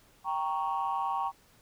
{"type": "chord", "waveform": "sine", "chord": "G diminished", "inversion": "none", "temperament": "equal", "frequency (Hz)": [784, 932.3, 1108.7], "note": ["G5", "Bb5", "Db6"], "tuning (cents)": [0, 0, 0], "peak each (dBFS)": -32, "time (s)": [0.24, 1.32], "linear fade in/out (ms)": 50, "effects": ["tanh soft clip ceiling -22 dBFS", "pink hiss -62 dBFS RMS until 1.61 s"]}